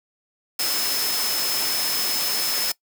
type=tone in noise; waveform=sine; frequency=5200 Hz; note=E8; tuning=24 cents flat; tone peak=-26 dBFS; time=0.59-2.72 s; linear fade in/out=5 ms; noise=white; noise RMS=-25 dBFS; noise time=0.59-2.72 s; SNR=-4 dB; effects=noise-tail reverb RT60 0.1 s tail -21 dB re dry + high-pass 200 Hz 12 dB/octave